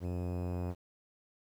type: tone with low-pass filter sweep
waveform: sawtooth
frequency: 89 Hz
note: F2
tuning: 33 cents sharp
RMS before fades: -36 dBFS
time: 0-0.75 s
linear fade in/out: 50 ms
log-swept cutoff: 520 to 800 Hz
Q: 1
effects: 10-bit